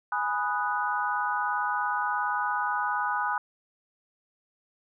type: chord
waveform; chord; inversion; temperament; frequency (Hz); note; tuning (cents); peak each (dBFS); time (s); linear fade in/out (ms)
sine; G# minor seventh; none; equal; 830.6 / 987.8 / 1244.5 / 1480; G#5 / B5 / D#6 / F#6; 0 / 0 / 0 / 0; -31; 0.12-3.38; 2
effects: none